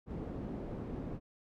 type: low-pass noise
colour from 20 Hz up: white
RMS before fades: -41 dBFS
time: 0.06-1.2 s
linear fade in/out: 50 ms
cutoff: 290 Hz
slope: 12 dB/octave
effects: none